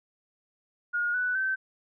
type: tone with pitch steps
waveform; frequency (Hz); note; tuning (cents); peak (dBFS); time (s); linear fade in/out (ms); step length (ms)
sine; 1432 / 1486.8 / 1543.7; F6 / F#6 / G6; +43 / +8 / -27; -25; 0.93-1.56; 20; 210
effects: none